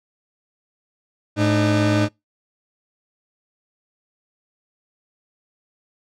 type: tone pair together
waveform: 30% pulse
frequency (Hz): 107.13 / 303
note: A2 / D#4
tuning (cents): -46 / -46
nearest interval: octave + tritone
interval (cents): 1800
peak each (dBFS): -16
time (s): 1.36-2.09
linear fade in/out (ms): 50
effects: noise-tail reverb RT60 0.2 s tail -26 dB re dry + low-pass 6000 Hz 12 dB/octave